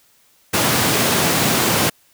pink high-pass noise, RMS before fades -17 dBFS, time 0.53-1.9 s, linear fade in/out 10 ms, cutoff 110 Hz, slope 24 dB/octave, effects white hiss -56 dBFS RMS until 2.13 s

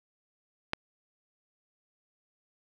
click, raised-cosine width 0.3 ms, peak -12 dBFS, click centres 0.734 s, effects none

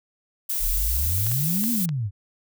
violet noise, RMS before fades -26 dBFS, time 0.49-1.86 s, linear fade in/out 10 ms
sine exponential two-way sweep, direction up then down, 32.94 to 245.1 to 92.9 Hz, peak -23 dBFS, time 0.59-2.11 s, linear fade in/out 50 ms, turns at 1.71 s
clicks, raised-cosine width 0.2 ms, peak -19 dBFS, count 4, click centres 1.267 / 1.317 / 1.639 / 1.891 s
effects none

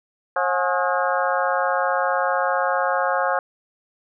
harmonic tone with a mistuned harmonic, 180 Hz, F#3, 47 cents flat, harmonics 3 / 4 / 5 / 6 / 7 / 8 / 9, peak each -24 / -25 / -26 / -27 / -27 / -28 / -29 dBFS, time 0.36-3.39 s, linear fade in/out 2 ms, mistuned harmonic 5, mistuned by -110 cents, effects none

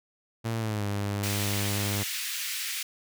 sawtooth tone with pitch glide, 113.8 to 101.38 Hz, A#2 to G#2, -41 to -41 cents, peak -24 dBFS, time 0.44-2.04 s, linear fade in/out 20 ms, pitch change -200 cents, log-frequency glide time 0.57-0.86 s
pink high-pass noise, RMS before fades -33 dBFS, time 1.23-2.83 s, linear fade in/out 5 ms, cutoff 1900 Hz, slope 24 dB/octave
effects none

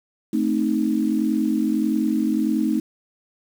sine chord, A diminished, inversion none, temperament equal, 220 / 261.6 / 311.1 Hz, A3 / C4 / Eb4, 0 / 0 / 0 cents, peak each -22 / -24 / -22 dBFS, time 0.33-2.8 s, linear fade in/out 5 ms, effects 7-bit

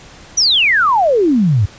sine exponential sweep, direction down, 6100 to 92.4 Hz, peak -9 dBFS, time 0.37-1.66 s, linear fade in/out 10 ms, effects pink hiss -39 dBFS RMS until 1.78 s + resampled to 16000 Hz

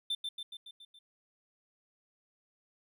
triangle tone with echo, 3557 Hz, A7, 18 cents sharp, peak -29 dBFS, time 0.1-0.15 s, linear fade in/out 5 ms, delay 140 ms, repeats 6, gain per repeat -4 dB, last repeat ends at 0.99 s, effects none

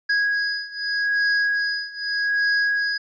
square beating tone pair, 1653 / 1653.82 Hz, G#6 / G#6, -9 / -8 cents, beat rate 0.82 Hz, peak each -25 / -23 dBFS, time 0.09-2.98 s, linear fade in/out 10 ms, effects resampled to 16000 Hz

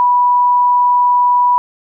sine tone, 981 Hz, B5, 12 cents flat, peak -8 dBFS, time 0-1.58 s, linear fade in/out 0 ms, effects none

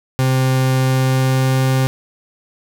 40% pulse tone with pitch glide, 130.6 to 131.51 Hz, C3 to C3, -3 to +9 cents, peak -12 dBFS, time 0.19-1.87 s, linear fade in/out 0 ms, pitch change +12 cents, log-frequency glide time 0.78-1.62 s, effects none

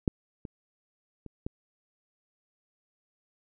clicks, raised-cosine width 3 ms, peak -11 / -26 / -29 / -20 dBFS, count 4, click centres 0.078 / 0.452 / 1.263 / 1.465 s, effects none

